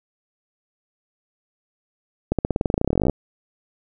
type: accelerating click train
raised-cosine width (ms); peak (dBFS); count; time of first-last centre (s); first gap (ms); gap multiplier
2; -6; 24; 2.32-3.097; 67; 0.93
effects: none